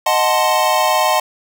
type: chord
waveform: square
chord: D# diminished seventh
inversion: none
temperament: equal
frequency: 622.3 / 740 / 880 / 1046.5 Hz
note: D#5 / F#5 / A5 / C6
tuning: 0 / 0 / 0 / 0 cents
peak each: -19 dBFS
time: 0.06-1.2 s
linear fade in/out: 5 ms
effects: none